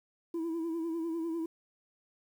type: tone with vibrato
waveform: sine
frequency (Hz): 330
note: E4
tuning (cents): +2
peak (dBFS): -29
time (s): 0.34-1.46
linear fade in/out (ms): 5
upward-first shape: sine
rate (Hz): 10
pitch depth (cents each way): 52
effects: tanh soft clip ceiling -31 dBFS + 10-bit